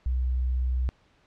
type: tone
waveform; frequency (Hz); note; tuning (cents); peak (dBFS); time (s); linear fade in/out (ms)
sine; 63; B1; +35; -23; 0.06-0.89; 0
effects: pink hiss -63 dBFS RMS until 1.26 s + low-pass 4000 Hz 12 dB/octave